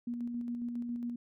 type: tone with tremolo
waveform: sine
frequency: 239.1 Hz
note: A#3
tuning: 44 cents sharp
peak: -33 dBFS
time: 0.07-1.16 s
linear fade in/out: 5 ms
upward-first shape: square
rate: 7.3 Hz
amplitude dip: 30%
effects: none